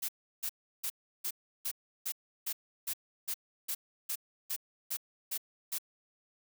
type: noise bursts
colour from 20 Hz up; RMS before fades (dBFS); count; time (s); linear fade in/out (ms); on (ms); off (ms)
blue; -35; 15; 0.02-5.785; 10; 67; 340
effects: none